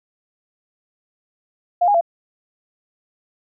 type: tone with pitch steps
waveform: sine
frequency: 705 / 819 / 680 Hz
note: F5 / G#5 / F5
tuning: +16 / -24 / -46 cents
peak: -12 dBFS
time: 1.81-2.011 s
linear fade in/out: 10 ms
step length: 67 ms
effects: none